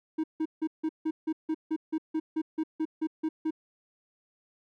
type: tone bursts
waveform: triangle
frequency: 315.9 Hz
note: D#4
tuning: 26 cents sharp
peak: -24 dBFS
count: 16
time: 0.18-3.508 s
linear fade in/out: 10 ms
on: 58 ms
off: 160 ms
effects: none